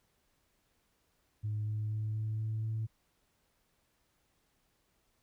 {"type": "tone with pitch steps", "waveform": "sine", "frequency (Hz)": [106.2, 107.06, 107.93, 108.81, 109.69, 110.58], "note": ["G#2", "A2", "A2", "A2", "A2", "A2"], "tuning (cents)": [39, -47, -33, -19, -5, 9], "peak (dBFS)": -31, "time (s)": [1.43, 2.87], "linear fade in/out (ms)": 20, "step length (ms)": 240, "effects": ["tanh soft clip ceiling -29 dBFS", "pink hiss -75 dBFS RMS until 5.22 s"]}